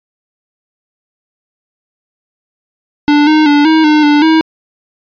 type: tone with pitch steps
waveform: square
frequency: 293.6 / 308.6 / 291 / 317.3 / 303.2 / 294.3 / 319.3 Hz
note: D4 / D#4 / D4 / D#4 / D#4 / D4 / D#4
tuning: 0 / -14 / -16 / +34 / -45 / +4 / +45 cents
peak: -6 dBFS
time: 3.08-4.41 s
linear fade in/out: 0 ms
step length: 190 ms
effects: resampled to 11025 Hz